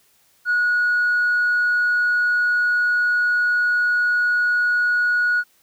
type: tone with tanh clipping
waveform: triangle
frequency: 1456 Hz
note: F#6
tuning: 28 cents flat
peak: -16 dBFS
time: 0.45-5.44 s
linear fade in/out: 50 ms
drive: 5 dB
effects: white hiss -59 dBFS RMS until 5.62 s